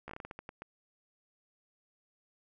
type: slowing click train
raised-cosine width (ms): 0.5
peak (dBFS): -28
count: 11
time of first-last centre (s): 0.08-0.62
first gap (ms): 14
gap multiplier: 1.28
effects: none